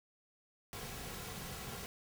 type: noise with comb filter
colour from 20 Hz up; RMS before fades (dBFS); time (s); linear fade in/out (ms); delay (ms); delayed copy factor
pink; -45; 0.73-1.86; 0; 3.3; -0.5
effects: none